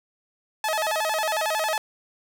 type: tone with vibrato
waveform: sawtooth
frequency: 740 Hz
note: F#5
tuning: in tune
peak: -19 dBFS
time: 0.64-1.78 s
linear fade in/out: 2 ms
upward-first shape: square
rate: 11 Hz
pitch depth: 270 cents each way
effects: none